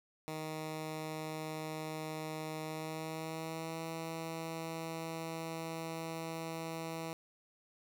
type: tone with pitch glide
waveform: 10% pulse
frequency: 156.6 to 163.16 Hz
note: D#3 to E3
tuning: +11 to -17 cents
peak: -31 dBFS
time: 0.28-7.13 s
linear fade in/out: 0 ms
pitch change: +72 cents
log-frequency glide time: 2.63-3.83 s
effects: none